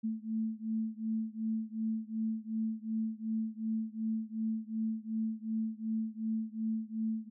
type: beating tone pair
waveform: sine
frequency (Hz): 220 / 222.7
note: A3 / A3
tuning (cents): 0 / +21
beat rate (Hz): 2.7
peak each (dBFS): -35 / -36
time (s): 0.03-7.3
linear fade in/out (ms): 20
effects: none